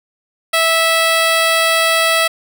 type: tone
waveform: 10% pulse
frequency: 655 Hz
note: E5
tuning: 11 cents flat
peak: -3 dBFS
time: 0.53-2.28 s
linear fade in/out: 10 ms
effects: none